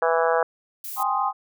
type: harmonic tone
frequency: 164.81 Hz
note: E3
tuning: in tune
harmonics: 3 / 4 / 5 / 6 / 7 / 8 / 9 / 10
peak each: -22 / -24 / -26 / -28 / -29 / -30 / -31 / -32 dBFS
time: 0.02-0.43 s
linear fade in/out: 2 ms
type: noise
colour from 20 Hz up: violet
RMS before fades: -34 dBFS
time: 0.84-1.03 s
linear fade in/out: 2 ms
type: chord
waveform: sine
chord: Ab major seventh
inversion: third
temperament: equal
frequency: 784 / 830.6 / 1046.5 / 1244.5 Hz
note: G5 / Ab5 / C6 / Eb6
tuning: 0 / 0 / 0 / 0 cents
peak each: -26 / -27 / -25 / -27 dBFS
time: 0.96-1.33 s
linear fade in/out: 50 ms
effects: none